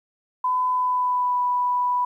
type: tone with pitch glide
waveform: sine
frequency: 1007 to 986.8 Hz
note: B5 to B5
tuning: +33 to -2 cents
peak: -19 dBFS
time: 0.44-2.05 s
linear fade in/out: 5 ms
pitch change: -35 cents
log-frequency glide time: 0.68-1.41 s
effects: 10-bit